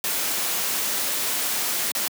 white noise with dropouts, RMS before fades -25 dBFS, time 0.04-2.08 s, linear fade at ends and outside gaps 1 ms, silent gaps 1.917-1.95 s, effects high-pass 200 Hz 12 dB/octave

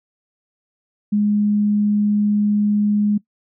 sine tone, 207.7 Hz, G#3, in tune, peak -14 dBFS, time 1.12-3.18 s, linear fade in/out 10 ms, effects noise-tail reverb RT60 0.1 s tail -20 dB re dry

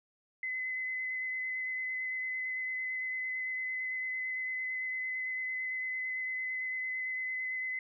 sine tone with vibrato, 2032 Hz, B6, 49 cents sharp, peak -33 dBFS, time 0.43-7.79 s, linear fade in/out 2 ms, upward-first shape square, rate 8.9 Hz, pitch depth 10 cents each way, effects none

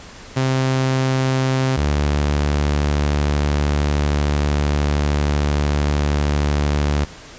sawtooth tone pair in turn, 131.5 / 73.04 Hz, C3 / D2, +9 / -9 cents, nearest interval minor seventh, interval 1018 cents, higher first, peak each -12 dBFS, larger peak neither, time 0.36-1.77 / 1.77-7.05 s, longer second, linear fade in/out 10 ms, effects pink hiss -39 dBFS RMS until 7.38 s + resampled to 16000 Hz

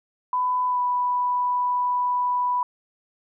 sine tone with pitch glide, 1000 to 987.4 Hz, B5 to B5, +21 to -1 cents, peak -20 dBFS, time 0.33-2.63 s, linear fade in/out 2 ms, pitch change -22 cents, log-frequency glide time 0.67-0.8 s, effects none

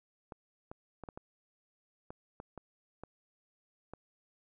clicks, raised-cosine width 1 ms, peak -30 dBFS, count 10, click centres 0.322 / 0.715 / 1.037 / 1.088 / 1.175 / 2.105 / 2.401 / 2.577 / 3.036 / 3.936 s, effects none

